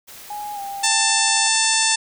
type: noise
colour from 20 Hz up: white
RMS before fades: -40 dBFS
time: 0.07-0.88 s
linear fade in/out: 20 ms
type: tone with pitch glide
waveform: sine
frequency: 830.6 to 796.8 Hz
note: G#5 to G5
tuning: 0 to +28 cents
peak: -27 dBFS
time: 0.3-1.48 s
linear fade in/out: 5 ms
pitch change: -72 cents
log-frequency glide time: 0.54-0.6 s
type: harmonic tone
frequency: 889 Hz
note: A5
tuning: 18 cents sharp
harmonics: 1 / 2 / 3 / 4 / 5 / 6 / 7 / 8 / 9 / 10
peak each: -25 / -25 / -25 / -25 / -25 / -25 / -25 / -25 / -25 / -25 dBFS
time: 0.83-1.96 s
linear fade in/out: 10 ms
effects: none